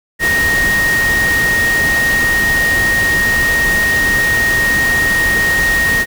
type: tone in noise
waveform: sine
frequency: 1864.7 Hz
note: A#6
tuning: in tune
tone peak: -11 dBFS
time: 0.19-6.06 s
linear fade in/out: 50 ms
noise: pink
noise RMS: -20 dBFS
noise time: 0.19-6.06 s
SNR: +6 dB
effects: none